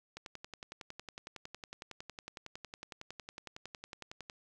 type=click train; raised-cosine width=0.2 ms; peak=-27 dBFS; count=46; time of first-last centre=0.17-4.298 s; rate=10.9 Hz; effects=none